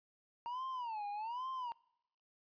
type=tone with vibrato; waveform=triangle; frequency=926 Hz; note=A#5; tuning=12 cents flat; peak=-37 dBFS; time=0.46-1.72 s; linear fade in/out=0 ms; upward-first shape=sine; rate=1.2 Hz; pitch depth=220 cents each way; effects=noise-tail reverb RT60 0.8 s tail -25 dB re dry + resampled to 11025 Hz